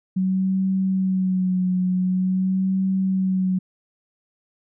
sine tone with vibrato, 186.7 Hz, F#3, 16 cents sharp, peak -18 dBFS, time 0.16-3.59 s, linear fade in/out 10 ms, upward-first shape sine, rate 0.46 Hz, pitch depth 34 cents each way, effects none

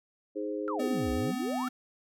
sine chord, Ab major, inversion second, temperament equal, 311.1 / 415.3 / 523.3 Hz, Eb4 / Ab4 / C5, 0 / 0 / 0 cents, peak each -35 / -35 / -37 dBFS, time 0.35-1.32 s, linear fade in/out 20 ms
sine exponential two-way sweep, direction down then up, 1407 to 61.74 to 1407 Hz, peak -33 dBFS, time 0.68-1.68 s, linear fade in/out 0 ms, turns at 1.12 s
square tone with vibrato, 252.9 Hz, B3, 41 cents sharp, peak -32 dBFS, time 0.79-1.69 s, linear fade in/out 10 ms, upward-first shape triangle, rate 8.6 Hz, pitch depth 8 cents each way
effects none

